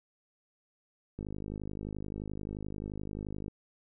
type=click train; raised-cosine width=3 ms; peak=-26 dBFS; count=119; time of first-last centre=1.19-3.481 s; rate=51.5 Hz; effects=none